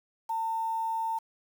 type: tone with quantisation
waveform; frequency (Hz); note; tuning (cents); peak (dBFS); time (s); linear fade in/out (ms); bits
sine; 900; A5; +39; -28; 0.29-1.19; 10; 8
effects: none